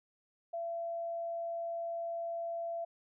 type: tone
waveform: sine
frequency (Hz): 675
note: E5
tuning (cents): +41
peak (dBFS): -35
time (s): 0.53-2.85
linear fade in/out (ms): 10
effects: none